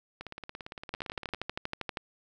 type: two click trains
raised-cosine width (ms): 0.3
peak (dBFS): -17 / -24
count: 14 / 21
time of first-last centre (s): 0.94-1.972 / 0.21-1.346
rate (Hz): 12.6 / 17.6
effects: none